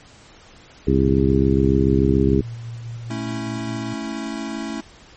harmonic tone, 67 Hz, C2, 42 cents sharp, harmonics 1 / 2 / 3 / 4 / 5 / 6, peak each -21 / -21 / -21 / -21 / -21 / -21 dBFS, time 0.87-2.41 s, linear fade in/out 5 ms
sine tone with tremolo, 116.54 Hz, A#2, in tune, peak -28 dBFS, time 1.02-3.94 s, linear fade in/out 10 ms, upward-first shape square, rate 4.9 Hz, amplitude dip 25%
square chord, A major, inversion none, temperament equal, 220 / 277.2 / 329.6 Hz, A3 / C#4 / E4, 0 / 0 / 0 cents, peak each -30 / -31 / -32 dBFS, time 3.1-4.81 s, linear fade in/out 5 ms
effects pink hiss -47 dBFS RMS until 5.16 s + MP3 32 kbps

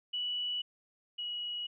sine tone pair in turn, 2950 / 2913 Hz, F#7 / F#7, -6 / -28 cents, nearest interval unison, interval 22 cents, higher first, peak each -32 / -35 dBFS, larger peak first, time 0.13-0.62 / 1.18-1.67 s, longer neither, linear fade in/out 10 ms, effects none

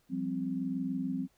sine chord, F suspended second, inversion none, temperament equal with one note detuned, 174.61 / 195.32 / 261.6 Hz, F3 / G3 / C4, 0 / -6 / 0 cents, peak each -38 / -37 / -33 dBFS, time 0.09-1.28 s, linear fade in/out 50 ms, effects pink hiss -71 dBFS RMS until 1.37 s

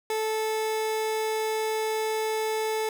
30% pulse tone, 437.2 Hz, A4, 11 cents flat, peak -23 dBFS, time 0.1-2.89 s, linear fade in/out 2 ms, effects none

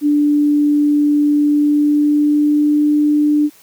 sine tone with pitch glide, 293.7 to 297.1 Hz, D4 to D4, 0 to +20 cents, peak -10 dBFS, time 0.01-3.5 s, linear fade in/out 50 ms, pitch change +20 cents, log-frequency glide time 1.39-2.87 s, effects white hiss -47 dBFS RMS until 3.62 s

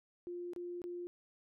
sine tone with dropouts, 351.4 Hz, F4, 11 cents sharp, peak -40 dBFS, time 0.27-1.07 s, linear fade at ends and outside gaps 0 ms, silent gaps 0.534-0.562 / 0.818-0.84 s, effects none

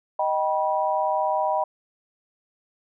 sine chord, Eb augmented, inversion none, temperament just, 622.3 / 777.8 / 972.3 Hz, Eb5 / G5 / B5, 0 / -14 / -27 cents, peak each -25 dBFS, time 0.19-1.64 s, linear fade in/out 5 ms, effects none

